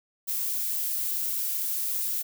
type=noise; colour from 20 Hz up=violet; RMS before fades=-29 dBFS; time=0.27-2.23 s; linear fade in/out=20 ms; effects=none